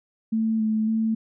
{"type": "tone with vibrato", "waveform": "sine", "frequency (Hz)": 220, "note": "A3", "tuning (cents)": 0, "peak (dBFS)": -20, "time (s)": [0.32, 1.15], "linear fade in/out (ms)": 10, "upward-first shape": "square", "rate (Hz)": 1.8, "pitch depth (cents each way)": 17, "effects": []}